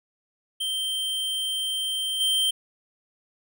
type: tone with level steps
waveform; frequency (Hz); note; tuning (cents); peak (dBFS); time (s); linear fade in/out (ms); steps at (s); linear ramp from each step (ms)
square; 3136; G7; 0; -26 / -21; 0.6-2.51; 10; 2.2; 10
effects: none